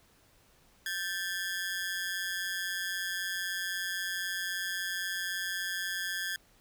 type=ring-modulated tone; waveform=sawtooth; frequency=1661.2 Hz; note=G#6; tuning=in tune; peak=-26 dBFS; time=0.86-6.36 s; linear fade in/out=2 ms; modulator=91.9 Hz; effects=pink hiss -64 dBFS RMS until 6.6 s